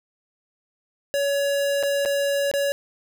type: tone with dropouts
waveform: square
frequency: 563 Hz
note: C#5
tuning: 27 cents sharp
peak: -21 dBFS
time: 1.14-2.72 s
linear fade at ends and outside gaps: 0 ms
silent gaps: 1.828-1.834 / 2.051-2.058 / 2.514-2.538 s
effects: none